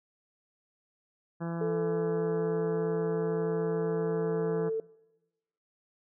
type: harmonic tone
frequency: 168.1 Hz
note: E3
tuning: 34 cents sharp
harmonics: 1 / 2 / 3 / 4 / 5 / 6 / 7 / 8 / 9 / 10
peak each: -33 / -39 / -43 / -45 / -47 / -49 / -50 / -51 / -52 / -53 dBFS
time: 1.4-4.7 s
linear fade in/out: 20 ms
type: tone with pitch glide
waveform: sine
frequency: 440 to 444.9 Hz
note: A4 to A4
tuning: 0 to +19 cents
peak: -28 dBFS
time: 1.61-4.8 s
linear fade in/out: 2 ms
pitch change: +19 cents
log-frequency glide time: 1.9-4.42 s
effects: noise-tail reverb RT60 1.0 s tail -22 dB re dry